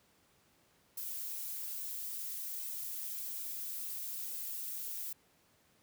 violet noise with flanger, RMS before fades -41 dBFS, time 0.97-5.13 s, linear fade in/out 5 ms, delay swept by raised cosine 1.9 to 7.2 ms, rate 0.59 Hz, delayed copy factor +0.75, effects pink hiss -69 dBFS RMS until 5.82 s + high-pass 80 Hz 12 dB/octave

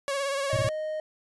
sawtooth tone with vibrato, 554.4 Hz, C#5, in tune, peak -23 dBFS, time 0.08-0.69 s, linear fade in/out 0 ms, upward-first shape sine, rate 17 Hz, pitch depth 38 cents each way
triangle tone, 620 Hz, D#5, 6 cents flat, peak -27 dBFS, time 0.5-1 s, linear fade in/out 2 ms
triangle tone bursts, 115.2 Hz, A#2, 20 cents flat, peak -23 dBFS, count 3, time 0.53-0.679 s, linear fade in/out 0 ms, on 35 ms, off 22 ms
effects resampled to 24000 Hz

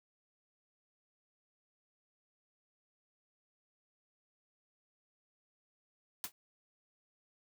white noise with exponential decay, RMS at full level -34 dBFS, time 6.24-6.32 s, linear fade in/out 1 ms, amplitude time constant 17 ms, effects none

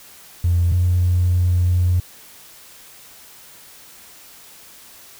triangle tone pair in turn, 86.5 / 89.03 Hz, F2 / F2, -16 / +34 cents, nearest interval unison, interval 50 cents, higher second, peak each -10 dBFS, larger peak neither, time 0.44-0.72 / 0.72-2 s, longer second, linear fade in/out 5 ms, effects tanh soft clip ceiling -11 dBFS + white hiss -44 dBFS RMS until 5.19 s

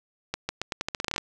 accelerating click train, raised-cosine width 0.2 ms, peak -11 dBFS, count 14, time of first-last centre 0.34-1.18 s, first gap 150 ms, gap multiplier 0.84, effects none

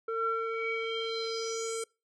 square tone with low-pass filter sweep, 452.2 Hz, A4, 47 cents sharp, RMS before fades -33 dBFS, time 0.08-1.84 s, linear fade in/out 5 ms, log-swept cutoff 1100 to 8800 Hz, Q 5.7, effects noise-tail reverb RT60 0.3 s tail -26 dB re dry

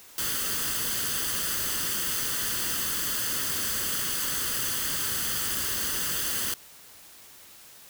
white noise with comb filter, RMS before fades -29 dBFS, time 0.18-6.54 s, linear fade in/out 2 ms, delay 0.64 ms, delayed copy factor +0.6, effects white hiss -50 dBFS RMS until 7.89 s

